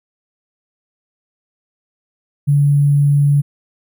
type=tone with sample-and-hold; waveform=sine; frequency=143.5 Hz; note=D3; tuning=40 cents flat; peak=-9 dBFS; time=2.47-3.42 s; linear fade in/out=20 ms; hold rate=11025 Hz; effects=none